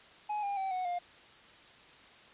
triangle tone with pitch steps, 840 / 804.4 / 770.3 / 737.6 / 706.4 Hz, G#5 / G5 / G5 / F#5 / F5, +19 / +44 / -30 / -6 / +20 cents, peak -30 dBFS, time 0.29-0.99 s, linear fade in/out 10 ms, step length 140 ms, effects white hiss -56 dBFS RMS until 2.33 s + resampled to 8000 Hz

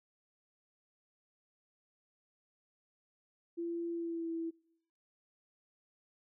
sine tone with pitch glide, 339.2 to 329.9 Hz, E4 to E4, +50 to +1 cents, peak -35 dBFS, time 3.57-4.51 s, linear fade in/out 20 ms, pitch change -49 cents, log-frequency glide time 3.91-4.31 s, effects noise-tail reverb RT60 0.8 s tail -26 dB re dry

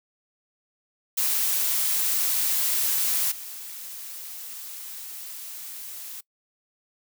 blue noise with level steps, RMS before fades -24 / -38 dBFS, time 1.17-6.21 s, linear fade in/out 10 ms, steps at 3.31 s, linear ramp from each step 10 ms, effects noise-tail reverb RT60 0.1 s tail -22 dB re dry

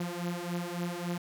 sawtooth beating tone pair, 172.7 / 176.3 Hz, F3 / F3, -19 / +17 cents, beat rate 3.6 Hz, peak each -32 / -32 dBFS, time 0-1.18 s, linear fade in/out 5 ms, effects none

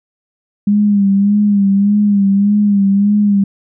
sine tone with vibrato, 202.1 Hz, G#3, 47 cents flat, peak -8 dBFS, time 0.67-3.44 s, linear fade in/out 5 ms, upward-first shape sine, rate 1.7 Hz, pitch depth 52 cents each way, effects none

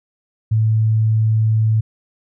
sine tone, 110 Hz, A2, in tune, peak -12 dBFS, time 0.51-1.81 s, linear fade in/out 10 ms, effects none

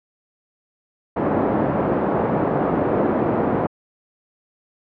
pink band-pass noise, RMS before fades -20 dBFS, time 1.16-3.67 s, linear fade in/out 10 ms, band 200 to 800 Hz, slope 12 dB/octave, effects low-pass 2000 Hz 12 dB/octave

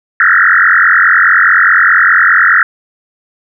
sine tone with frequency modulation, 1625 Hz, G#6, 38 cents flat, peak -4 dBFS, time 0.2-2.63 s, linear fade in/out 2 ms, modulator 44.8 Hz, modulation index 6.7, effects none

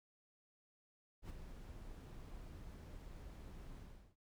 brown noise with ADSR envelope, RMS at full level -45 dBFS, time 1.22-4.16 s, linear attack 76 ms, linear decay 17 ms, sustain -7 dB, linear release 380 ms, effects none

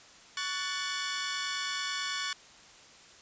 15% pulse chord, F# minor, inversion second, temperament equal with one note detuned, 1122.3 / 1480 / 1760 Hz, C#6 / F#6 / A6, +21 / 0 / 0 cents, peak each -30 dBFS, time 0.37-2.33 s, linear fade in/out 2 ms, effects white hiss -54 dBFS RMS until 3.21 s + resampled to 16000 Hz

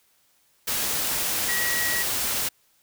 sine tone in noise, 1918 Hz, A#6, 49 cents sharp, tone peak -26 dBFS, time 1.48-2.03 s, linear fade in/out 10 ms, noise white, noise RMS -26 dBFS, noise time 0.67-2.49 s, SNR -3 dB, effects white hiss -64 dBFS RMS until 2.82 s

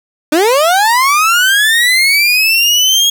30% pulse linear sweep, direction up, 288.9 to 3300 Hz, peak -5 dBFS, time 0.32-3.1 s, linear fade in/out 5 ms, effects none

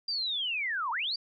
sine linear two-way sweep, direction down then up, 4800 to 880 to 4800 Hz, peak -29 dBFS, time 0.08-1.16 s, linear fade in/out 5 ms, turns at 0.91 s, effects none

